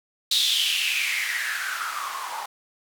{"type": "noise with band-pass filter sweep", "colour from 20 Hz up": "blue", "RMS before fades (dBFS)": -26, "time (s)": [0.31, 2.46], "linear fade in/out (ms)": 5, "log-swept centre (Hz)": [3900, 860], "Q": 6.1, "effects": []}